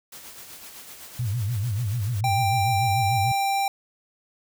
white noise with tremolo, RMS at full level -41 dBFS, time 0.12-2.21 s, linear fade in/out 5 ms, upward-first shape sine, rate 7.9 Hz, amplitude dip 40%
sine tone with vibrato, 110 Hz, A2, in tune, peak -23 dBFS, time 1.19-3.32 s, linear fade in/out 5 ms, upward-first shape sine, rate 6.8 Hz, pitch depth 220 cents each way
square tone, 788 Hz, G5, 9 cents sharp, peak -22 dBFS, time 2.24-3.68 s, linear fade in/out 2 ms
effects none

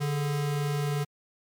square tone pair together, 145.99 / 415.3 Hz, D3 / G#4, -10 / 0 cents, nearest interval octave + tritone, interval 1810 cents, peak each -27 / -39 dBFS, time 0-1.05 s, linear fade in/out 20 ms, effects MP3 96 kbps

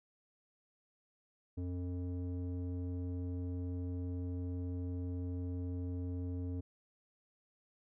square tone with low-pass filter, 89.4 Hz, F2, 41 cents sharp, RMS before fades -39 dBFS, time 1.57-6.61 s, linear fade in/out 10 ms, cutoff 350 Hz, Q 2, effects none

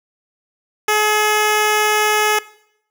10% pulse tone, 424.6 Hz, G#4, 38 cents sharp, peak -5 dBFS, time 0.88-2.39 s, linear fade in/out 5 ms, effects noise-tail reverb RT60 0.7 s tail -19 dB re dry

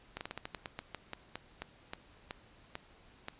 slowing click train, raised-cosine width 0.3 ms, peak -23 dBFS, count 17, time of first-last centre 0.17-3.284 s, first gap 39 ms, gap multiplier 1.19, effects pink hiss -61 dBFS RMS until 3.39 s + resampled to 8000 Hz

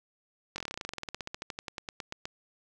slowing click train, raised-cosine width 0.2 ms, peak -19 dBFS, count 29, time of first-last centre 0.56-2.255 s, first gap 21 ms, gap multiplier 1.07, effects none

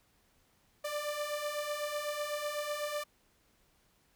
sawtooth beating tone pair, 586 / 594 Hz, D5 / D5, -4 / +20 cents, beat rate 8 Hz, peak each -36 / -32 dBFS, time 0.84-3.04 s, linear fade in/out 10 ms, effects pink hiss -70 dBFS RMS until 4.15 s

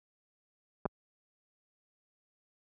clicks, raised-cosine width 1 ms, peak -18 dBFS, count 2, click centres 0.855 / 0.86 s, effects high-pass 60 Hz 12 dB/octave

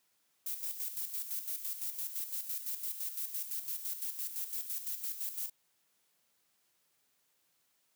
violet noise with tremolo, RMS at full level -37 dBFS, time 0.46-5.5 s, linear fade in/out 5 ms, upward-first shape square, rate 5.9 Hz, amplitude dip 60%, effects white hiss -75 dBFS RMS until 7.95 s + high-pass 100 Hz 12 dB/octave

